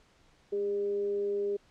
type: tone with frequency modulation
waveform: sine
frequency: 404.1 Hz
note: G#4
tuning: 47 cents flat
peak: -28 dBFS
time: 0.52-1.57 s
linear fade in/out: 10 ms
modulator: 197 Hz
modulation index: 0.21
effects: pink hiss -64 dBFS RMS until 1.7 s + low-pass 6000 Hz 12 dB/octave